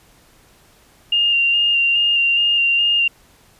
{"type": "tone with vibrato", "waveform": "sine", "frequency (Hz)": 2800, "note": "F7", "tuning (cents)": 4, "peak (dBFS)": -13, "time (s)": [1.12, 3.08], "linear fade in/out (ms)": 5, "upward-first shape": "square", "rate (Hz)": 2.4, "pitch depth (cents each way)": 17, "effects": ["pink hiss -52 dBFS RMS until 3.59 s", "resampled to 32000 Hz"]}